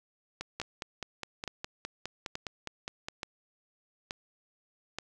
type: two click trains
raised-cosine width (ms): 0.2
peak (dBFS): -19 / -18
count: 14 / 6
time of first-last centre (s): 0.41-3.085 / 0.6-4.986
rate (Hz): 4.86 / 1.14
effects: none